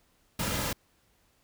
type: noise with comb filter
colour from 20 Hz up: pink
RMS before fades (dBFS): -31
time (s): 0.39-0.73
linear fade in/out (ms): 5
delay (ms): 2.7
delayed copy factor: -0.55
effects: pink hiss -68 dBFS RMS until 1.43 s